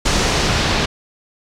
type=noise with low-pass filter sweep; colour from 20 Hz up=pink; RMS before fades=-17 dBFS; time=0.05-0.86 s; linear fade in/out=10 ms; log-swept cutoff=6700 to 4300 Hz; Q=1.2; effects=none